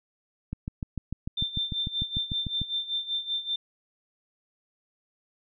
click train, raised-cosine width 5 ms, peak -19 dBFS, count 15, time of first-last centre 0.53-2.616 s, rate 6.71 Hz
sine tone with tremolo, 3574 Hz, A7, 26 cents sharp, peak -25 dBFS, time 1.37-3.56 s, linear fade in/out 5 ms, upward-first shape sine, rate 5.2 Hz, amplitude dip 80%
effects none

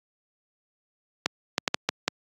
clicks, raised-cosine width 0.2 ms, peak -4 dBFS, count 6, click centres 1.26 / 1.581 / 1.678 / 1.744 / 1.89 / 2.08 s, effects high-pass 150 Hz 12 dB/octave + AAC 64 kbps

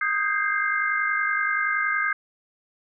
sine chord, Ab major seventh, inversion second, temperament equal with one note detuned, 1244.5 / 1568 / 1618.6 / 2093 Hz, Eb6 / G6 / Ab6 / C7, 0 / 0 / -45 / 0 cents, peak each -27 dBFS, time 0.01-2.13 s, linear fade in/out 5 ms, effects none

